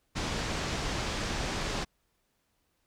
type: low-pass noise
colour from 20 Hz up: pink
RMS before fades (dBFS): -33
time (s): 0.15-1.85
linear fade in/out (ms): 20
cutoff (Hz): 6800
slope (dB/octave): 24
effects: pink hiss -75 dBFS RMS until 2.86 s